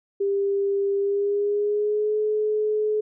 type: tone with pitch glide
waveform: sine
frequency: 397.9 to 426.5 Hz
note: G4 to G#4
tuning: +26 to +46 cents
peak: -20 dBFS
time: 0.2-3.01 s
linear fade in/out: 10 ms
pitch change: +120 cents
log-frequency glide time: 0.97-2.17 s
effects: none